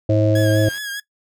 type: harmonic tone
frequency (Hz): 106.9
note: A2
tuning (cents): -49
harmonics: 1 / 3 / 5 / 6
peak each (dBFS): -16 / -19 / -19 / -23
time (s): 0.09-0.69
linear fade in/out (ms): 5
type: click train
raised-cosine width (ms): 0.2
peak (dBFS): -24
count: 63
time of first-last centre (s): 0.1-0.779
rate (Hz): 91.3
type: tone with vibrato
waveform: sawtooth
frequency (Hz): 1656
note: G#6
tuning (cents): -5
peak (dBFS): -22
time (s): 0.35-1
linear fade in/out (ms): 5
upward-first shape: triangle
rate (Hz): 4.9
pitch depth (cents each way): 57
effects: noise-tail reverb RT60 0.1 s tail -19 dB re dry